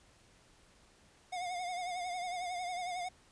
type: tone with vibrato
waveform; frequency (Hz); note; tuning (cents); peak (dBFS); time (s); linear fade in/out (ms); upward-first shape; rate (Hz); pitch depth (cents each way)
square; 718; F5; +48; -37; 1.32-3.09; 10; triangle; 11; 68
effects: pink hiss -64 dBFS RMS until 3.31 s + resampled to 22050 Hz